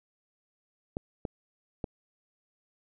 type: clicks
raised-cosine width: 2 ms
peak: -19 dBFS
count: 3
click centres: 0.969 / 1.252 / 1.842 s
effects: none